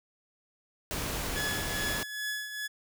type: noise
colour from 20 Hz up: pink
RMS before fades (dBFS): -34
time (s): 0.91-2.03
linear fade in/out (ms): 0
type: tone with tremolo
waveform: sawtooth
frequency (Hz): 1700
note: G#6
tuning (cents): +40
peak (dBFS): -27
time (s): 1.35-2.68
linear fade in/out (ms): 20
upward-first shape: triangle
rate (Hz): 2.4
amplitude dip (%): 65
effects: none